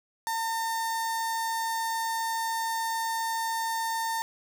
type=tone with notch filter; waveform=sawtooth; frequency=907 Hz; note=A#5; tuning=48 cents flat; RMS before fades=-30 dBFS; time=0.27-4.22 s; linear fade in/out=0 ms; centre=2800 Hz; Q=1.5; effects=none